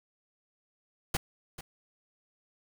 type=noise with echo; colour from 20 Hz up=pink; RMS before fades=-29 dBFS; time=1.14-1.17 s; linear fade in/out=5 ms; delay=440 ms; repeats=1; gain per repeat=-14 dB; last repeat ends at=1.61 s; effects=none